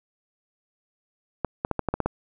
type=clicks; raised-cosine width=1 ms; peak=-10 dBFS; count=8; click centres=1.447 / 1.649 / 1.713 / 1.793 / 1.887 / 1.94 / 2.003 / 2.06 s; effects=none